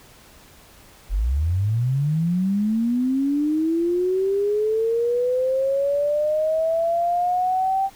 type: linear sweep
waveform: sine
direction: up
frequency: 41.2 to 784 Hz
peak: -18 dBFS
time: 1.09-7.9 s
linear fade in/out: 50 ms
effects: pink hiss -49 dBFS RMS until 7.95 s